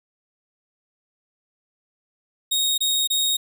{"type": "tone bursts", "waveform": "sawtooth", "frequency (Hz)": 3746, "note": "A#7", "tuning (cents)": 8, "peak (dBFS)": -16, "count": 3, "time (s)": [2.51, 3.37], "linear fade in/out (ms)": 10, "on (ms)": 270, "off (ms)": 25, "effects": []}